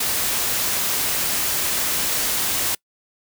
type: noise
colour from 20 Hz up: white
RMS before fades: -22 dBFS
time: 0-2.75 s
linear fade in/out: 5 ms
effects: noise-tail reverb RT60 0.1 s tail -25 dB re dry